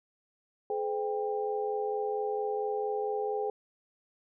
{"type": "tone cluster", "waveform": "sine", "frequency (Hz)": [424.6, 509, 794], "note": ["G#4", "C5", "G5"], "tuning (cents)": [38, -48, 22], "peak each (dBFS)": [-31, -37, -35], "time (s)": [0.7, 3.5], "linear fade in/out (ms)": 2, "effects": []}